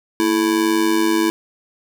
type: tone with amplitude modulation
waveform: square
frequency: 329.7 Hz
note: E4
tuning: in tune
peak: -12 dBFS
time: 0.2-1.3 s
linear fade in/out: 0 ms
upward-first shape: sine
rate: 101 Hz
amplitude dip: 75%
effects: none